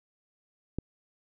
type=click; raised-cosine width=3 ms; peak=-18 dBFS; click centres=0.786 s; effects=none